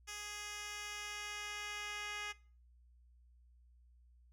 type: tone with band-pass filter sweep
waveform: 10% pulse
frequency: 415.3 Hz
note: G#4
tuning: in tune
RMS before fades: -45 dBFS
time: 0.07-2.33 s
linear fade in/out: 20 ms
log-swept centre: 5700 to 3100 Hz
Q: 0.83
effects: noise-tail reverb RT60 0.4 s tail -21 dB re dry + added 60 Hz sine -62 dBFS peak until 4.32 s